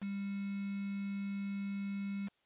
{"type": "tone with quantisation", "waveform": "sine", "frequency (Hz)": 198.9, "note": "G3", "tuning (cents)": 25, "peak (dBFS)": -36, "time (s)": [0.01, 2.29], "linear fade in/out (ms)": 20, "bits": 8, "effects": ["white hiss -75 dBFS RMS until 2.45 s", "resampled to 8000 Hz"]}